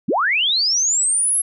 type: linear sweep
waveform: sine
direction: up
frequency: 140.6 to 11175 Hz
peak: -15 dBFS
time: 0.08-1.42 s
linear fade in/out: 10 ms
effects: none